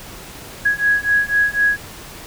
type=beating tone pair; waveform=sine; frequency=1661.2 / 1665.2 Hz; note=G#6 / G#6; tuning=0 / +4 cents; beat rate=4 Hz; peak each=-17 dBFS; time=0.65-1.77 s; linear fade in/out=10 ms; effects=pink hiss -36 dBFS RMS until 2.26 s

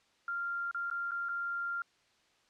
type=tone with dropouts; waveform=sine; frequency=1391 Hz; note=F6; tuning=7 cents flat; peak=-33 dBFS; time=0.28-1.82 s; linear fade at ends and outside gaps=2 ms; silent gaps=0.712-0.746 / 0.901-0.912 / 1.11-1.117 / 1.287-1.291 s; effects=white hiss -69 dBFS RMS until 2.49 s + low-pass 5000 Hz 12 dB/octave

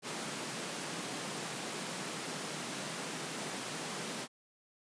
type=high-pass noise; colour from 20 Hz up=pink; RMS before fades=-40 dBFS; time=0.02-4.28 s; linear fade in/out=50 ms; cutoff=140 Hz; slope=48 dB/octave; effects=resampled to 22050 Hz

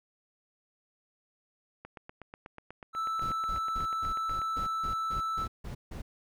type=click train; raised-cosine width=0.5 ms; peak=-29 dBFS; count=22; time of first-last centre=1.85-4.417 s; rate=8.18 Hz
type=tone; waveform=triangle; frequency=1318.5 Hz; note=E6; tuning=in tune; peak=-28 dBFS; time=2.93-5.48 s; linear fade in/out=50 ms
type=noise bursts; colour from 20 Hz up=brown; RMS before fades=-39 dBFS; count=11; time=3.21-6.02 s; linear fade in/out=10 ms; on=110 ms; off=160 ms
effects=none

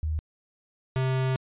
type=tone pair in turn; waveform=sine / square; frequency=77.78 / 130.81 Hz; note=D#2 / C3; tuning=0 / 0 cents; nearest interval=major sixth; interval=900 cents; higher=second; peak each=-25 / -24 dBFS; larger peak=second; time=0.03-0.19 / 0.96-1.36 s; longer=second; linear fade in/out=0 ms; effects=resampled to 8000 Hz

